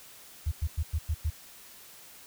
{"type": "tone bursts", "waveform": "sine", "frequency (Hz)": 77.78, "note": "D#2", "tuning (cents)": 0, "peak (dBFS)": -25, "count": 6, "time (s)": [0.46, 1.302], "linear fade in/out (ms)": 10, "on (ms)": 57, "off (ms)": 100, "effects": ["white hiss -51 dBFS RMS until 2.26 s"]}